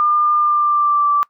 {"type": "tone with pitch glide", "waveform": "sine", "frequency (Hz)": [1202, 1165.1], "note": ["D6", "D6"], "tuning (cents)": [40, -14], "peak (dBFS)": -12, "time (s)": [0, 1.23], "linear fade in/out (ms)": 0, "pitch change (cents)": -54, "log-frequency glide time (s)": [0.37, 1.11], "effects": ["noise-tail reverb RT60 0.1 s tail -21 dB re dry"]}